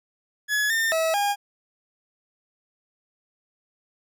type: tone with pitch steps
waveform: 40% pulse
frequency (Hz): 1695 / 1809 / 647 / 813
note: G#6 / A6 / E5 / G#5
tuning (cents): +35 / +48 / -32 / -37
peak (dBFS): -20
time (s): 0.48-1.36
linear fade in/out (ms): 50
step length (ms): 220
effects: none